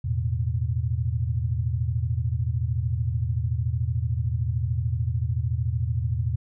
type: chord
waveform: sine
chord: E suspended fourth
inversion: none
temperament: equal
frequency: 82.41 / 110 / 123.47 Hz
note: E2 / A2 / B2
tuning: 0 / 0 / 0 cents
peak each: -27 dBFS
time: 0.04-6.36 s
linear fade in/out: 10 ms
effects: none